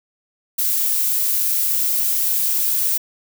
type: noise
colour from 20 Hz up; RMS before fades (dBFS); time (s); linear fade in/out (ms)
violet; -19; 0.58-2.98; 10
effects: none